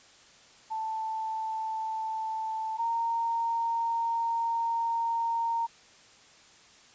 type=tone pair in turn; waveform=sine; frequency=882 / 923.1 Hz; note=A5 / A#5; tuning=+4 / -17 cents; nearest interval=minor second; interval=79 cents; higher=second; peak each=-30 / -26 dBFS; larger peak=second; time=0.7-2.78 / 2.78-5.67 s; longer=second; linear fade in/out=20 ms; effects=white hiss -56 dBFS RMS until 6.94 s + resampled to 16000 Hz